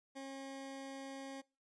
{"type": "tone", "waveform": "20% pulse", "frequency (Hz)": 270.9, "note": "C#4", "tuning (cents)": -40, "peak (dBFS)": -40, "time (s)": [0.15, 1.42], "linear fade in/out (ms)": 20, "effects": ["noise-tail reverb RT60 0.3 s tail -23 dB re dry", "resampled to 22050 Hz"]}